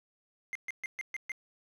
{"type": "tone bursts", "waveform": "triangle", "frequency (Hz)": 2093, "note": "C7", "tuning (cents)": 0, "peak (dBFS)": -32, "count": 6, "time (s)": [0.53, 1.318], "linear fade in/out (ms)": 0, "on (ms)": 23, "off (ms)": 130, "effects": []}